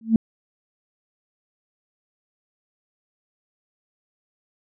sine tone with exponential growth, 224.2 Hz, A3, 33 cents sharp, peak -8 dBFS, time 0.01-0.16 s, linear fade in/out 2 ms, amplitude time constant 31 ms, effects tanh soft clip ceiling -4 dBFS

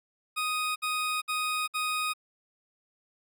20% pulse tone bursts, 1247 Hz, D#6, 3 cents sharp, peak -23 dBFS, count 4, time 0.36-2.137 s, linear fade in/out 20 ms, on 400 ms, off 59 ms, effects none

